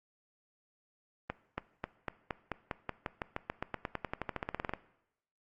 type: accelerating click train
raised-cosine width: 0.5 ms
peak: -19 dBFS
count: 28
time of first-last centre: 1.3-4.736 s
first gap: 280 ms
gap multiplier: 0.93
effects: noise-tail reverb RT60 0.8 s tail -18 dB re dry + Opus 24 kbps